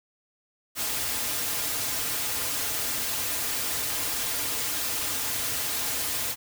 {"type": "noise with comb filter", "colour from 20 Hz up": "white", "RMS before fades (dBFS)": -29, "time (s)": [0.75, 6.36], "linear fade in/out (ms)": 50, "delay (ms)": 5.3, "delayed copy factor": -0.65, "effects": []}